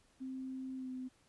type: tone with pitch glide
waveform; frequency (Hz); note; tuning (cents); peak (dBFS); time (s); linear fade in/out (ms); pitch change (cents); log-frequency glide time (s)
sine; 261.6 to 256.4; C4 to C4; 0 to -35; -40; 0.2-1.09; 20; -35; 0.76-0.9
effects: pink hiss -70 dBFS RMS until 1.28 s + resampled to 24000 Hz